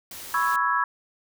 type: noise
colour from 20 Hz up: white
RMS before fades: -39 dBFS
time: 0.11-0.56 s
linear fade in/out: 2 ms
type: chord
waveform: sine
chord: C# minor seventh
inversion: third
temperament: equal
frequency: 987.8 / 1108.7 / 1318.5 / 1661.2 Hz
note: B5 / C#6 / E6 / G#6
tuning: 0 / 0 / 0 / 0 cents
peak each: -26 dBFS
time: 0.34-0.84 s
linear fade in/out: 2 ms
effects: none